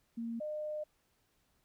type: tone pair in turn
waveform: sine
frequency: 231 / 607 Hz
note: A#3 / D#5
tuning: -16 / -43 cents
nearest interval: octave + perfect fourth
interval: 1673 cents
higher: second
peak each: -36 / -36 dBFS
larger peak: neither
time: 0.17-0.4 / 0.4-0.84 s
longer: second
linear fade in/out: 10 ms
effects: pink hiss -75 dBFS RMS until 1.64 s